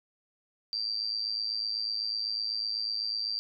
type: tone with amplitude modulation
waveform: sine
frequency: 4699 Hz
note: D8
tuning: in tune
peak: -26 dBFS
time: 0.73-3.39 s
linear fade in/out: 0 ms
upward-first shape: sine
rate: 108 Hz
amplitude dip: 80%
effects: none